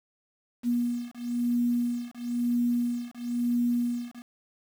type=beating tone pair; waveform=sine; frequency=240 / 241 Hz; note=B3 / B3; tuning=-49 / -42 cents; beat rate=1 Hz; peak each=-28 dBFS; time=0.63-4.23 s; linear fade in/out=50 ms; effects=8-bit